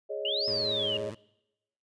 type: chord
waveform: sine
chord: Ab suspended fourth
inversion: none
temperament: equal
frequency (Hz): 415.3 / 554.4 / 622.3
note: Ab4 / Db5 / Eb5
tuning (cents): 0 / 0 / 0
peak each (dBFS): -36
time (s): 0.09-1.11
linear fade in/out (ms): 20
type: exponential two-way sweep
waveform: sine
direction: up then down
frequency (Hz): 2794 to 5200 to 2794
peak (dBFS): -28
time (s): 0.25-0.97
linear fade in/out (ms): 2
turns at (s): 0.47
type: tone with vibrato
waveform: 15% pulse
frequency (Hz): 106.4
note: G#2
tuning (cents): +42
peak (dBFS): -33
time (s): 0.47-1.15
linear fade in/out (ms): 10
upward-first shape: sine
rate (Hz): 17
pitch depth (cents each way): 150
effects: noise-tail reverb RT60 0.9 s tail -23 dB re dry + resampled to 22050 Hz